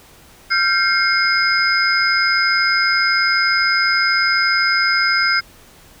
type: tone cluster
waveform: sine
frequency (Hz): 1377 / 1563 / 2139 / 5020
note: F6 / G6 / C7 / D#8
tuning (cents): -25 / -6 / +38 / +15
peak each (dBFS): -19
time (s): 0.5-5.41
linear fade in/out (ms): 20
effects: pink hiss -46 dBFS RMS until 6 s